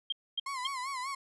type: tone bursts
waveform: sine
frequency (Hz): 3200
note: G7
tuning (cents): +35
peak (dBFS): -29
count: 3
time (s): 0.1-0.672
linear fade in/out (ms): 5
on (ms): 24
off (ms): 250
type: tone with vibrato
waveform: 35% pulse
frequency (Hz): 1055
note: C6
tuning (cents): +14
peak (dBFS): -33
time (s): 0.46-1.15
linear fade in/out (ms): 5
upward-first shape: sine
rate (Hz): 5.1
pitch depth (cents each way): 110
effects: resampled to 24000 Hz